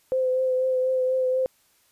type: tone with vibrato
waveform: sine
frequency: 515 Hz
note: C5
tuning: 28 cents flat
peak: -20 dBFS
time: 0.12-1.46 s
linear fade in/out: 0 ms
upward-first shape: triangle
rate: 4.1 Hz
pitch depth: 23 cents each way
effects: white hiss -63 dBFS RMS until 1.91 s + resampled to 32000 Hz